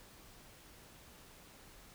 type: silence
effects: pink hiss -58 dBFS RMS until 1.94 s